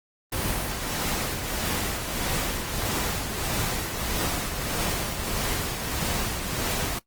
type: noise with tremolo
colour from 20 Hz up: pink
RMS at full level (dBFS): -26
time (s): 0.32-6.99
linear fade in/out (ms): 5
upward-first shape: triangle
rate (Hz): 1.6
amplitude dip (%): 50
effects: noise-tail reverb RT60 0.1 s tail -18 dB re dry + Opus 24 kbps